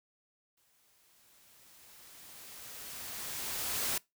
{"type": "noise with exponential growth", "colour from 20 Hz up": "white", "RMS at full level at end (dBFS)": -32, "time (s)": [0.57, 3.98], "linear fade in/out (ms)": 5, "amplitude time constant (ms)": 740, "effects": ["noise-tail reverb RT60 0.2 s tail -23 dB re dry"]}